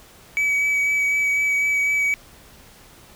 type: tone with vibrato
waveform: triangle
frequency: 2280 Hz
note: C#7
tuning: 48 cents sharp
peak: -16 dBFS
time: 0.37-2.14 s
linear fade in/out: 0 ms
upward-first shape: sine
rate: 4 Hz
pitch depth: 12 cents each way
effects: pink hiss -48 dBFS RMS until 3.15 s